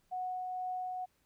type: tone with tremolo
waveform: sine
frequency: 736 Hz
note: F#5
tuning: 9 cents flat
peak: -34 dBFS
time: 0.11-1.06 s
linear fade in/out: 20 ms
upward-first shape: triangle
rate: 2.1 Hz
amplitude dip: 25%
effects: pink hiss -74 dBFS RMS until 1.25 s